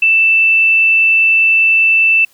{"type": "tone", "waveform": "sine", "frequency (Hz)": 2655, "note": "E7", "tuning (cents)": 12, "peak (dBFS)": -7, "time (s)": [0.02, 2.25], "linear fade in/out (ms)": 5, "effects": ["white hiss -51 dBFS RMS until 2.33 s"]}